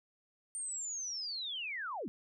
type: linear sweep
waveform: sine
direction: down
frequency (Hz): 8860 to 172.5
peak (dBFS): -37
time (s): 0.55-2.08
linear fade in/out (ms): 0
effects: none